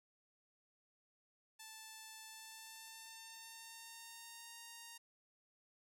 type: tone with pitch glide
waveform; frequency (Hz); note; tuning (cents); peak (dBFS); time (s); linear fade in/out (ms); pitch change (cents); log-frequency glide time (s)
5% pulse; 880 to 929.6; A5 to A#5; 0 to -5; -40; 1.59-4.98; 10; +95; 2.28-4.57
effects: none